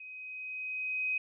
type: tone with level ramp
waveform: sine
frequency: 2519 Hz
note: D#7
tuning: 21 cents sharp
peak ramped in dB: -44 to -28 dBFS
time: 0-1.18 s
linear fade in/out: 5 ms
effects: none